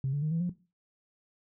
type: tone with pitch steps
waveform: sine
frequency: 134.3 / 143.94 / 154.27 / 165.34 / 177.21 Hz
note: C3 / D3 / D#3 / E3 / F3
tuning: +46 / -34 / -14 / +6 / +26 cents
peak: -26 dBFS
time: 0.04-0.495 s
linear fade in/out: 2 ms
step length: 91 ms
effects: noise-tail reverb RT60 0.3 s tail -17 dB re dry + tanh soft clip ceiling -23 dBFS